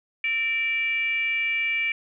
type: tone with frequency modulation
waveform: sine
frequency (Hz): 2333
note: D7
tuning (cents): -12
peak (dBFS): -22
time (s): 0.24-1.92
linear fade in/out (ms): 2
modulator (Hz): 511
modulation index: 0.5
effects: none